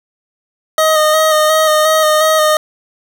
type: tone with vibrato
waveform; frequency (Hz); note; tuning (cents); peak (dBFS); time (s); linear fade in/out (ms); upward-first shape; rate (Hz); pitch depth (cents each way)
25% pulse; 622.3; D#5; 0; -5; 0.78-2.57; 2; square; 2.8; 21
effects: 7-bit